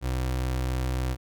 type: tone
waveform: 30% pulse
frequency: 63.6 Hz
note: C2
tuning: 48 cents flat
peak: -23 dBFS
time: 0.01-1.17 s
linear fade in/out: 50 ms
effects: none